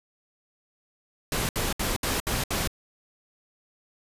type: noise bursts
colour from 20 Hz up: pink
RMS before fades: -27 dBFS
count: 6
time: 1.32-2.675 s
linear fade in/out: 2 ms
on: 170 ms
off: 67 ms
effects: resampled to 32000 Hz